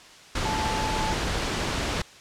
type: tone in noise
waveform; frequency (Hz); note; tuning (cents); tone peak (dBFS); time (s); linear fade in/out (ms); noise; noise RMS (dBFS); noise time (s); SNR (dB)
sine; 871; A5; -18; -28; 0.45-1.14; 5; pink; -27; 0.35-2.02; -4
effects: white hiss -48 dBFS RMS until 2.2 s + low-pass 6000 Hz 12 dB/octave